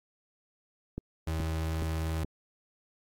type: click train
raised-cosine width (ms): 3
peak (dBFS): -22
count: 4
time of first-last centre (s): 0.98-2.246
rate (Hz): 2.37
type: tone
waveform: 35% pulse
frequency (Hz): 80.3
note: E2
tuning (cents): -45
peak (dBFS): -28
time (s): 1.27-2.24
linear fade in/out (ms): 5
effects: AAC 64 kbps